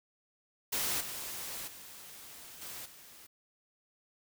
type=noise with level steps; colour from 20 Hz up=white; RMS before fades=-33 / -41 / -50 / -44 / -54 dBFS; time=0.72-3.27 s; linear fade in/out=10 ms; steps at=1 / 1.67 / 2.61 / 2.85 s; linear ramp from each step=10 ms; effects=none